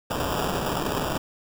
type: noise with sample-and-hold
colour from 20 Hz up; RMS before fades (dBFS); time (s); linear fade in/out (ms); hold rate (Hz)
violet; -27; 0.1-1.18; 10; 2100
effects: none